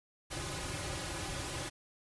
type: noise with comb filter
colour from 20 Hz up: pink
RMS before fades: -39 dBFS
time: 0.3-1.7 s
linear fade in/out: 20 ms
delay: 4.4 ms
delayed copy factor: -0.85
effects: resampled to 24000 Hz